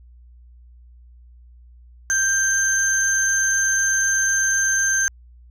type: tone pair together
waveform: sine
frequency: 1574 / 6286 Hz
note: G6 / G8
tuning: +7 / +4 cents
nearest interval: 2 octaves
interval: 2397 cents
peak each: -18 dBFS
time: 2.1-5.08 s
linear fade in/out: 0 ms
effects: tanh soft clip ceiling -12 dBFS + added 60 Hz sine -44 dBFS peak until 5.5 s